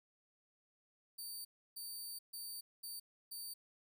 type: tone bursts at uneven times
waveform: 15% pulse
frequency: 4604 Hz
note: D8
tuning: 35 cents flat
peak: -38 dBFS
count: 5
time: 1.18-1.45 / 1.76-2.19 / 2.33-2.61 / 2.83-3 / 3.31-3.54 s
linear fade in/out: 10 ms
effects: none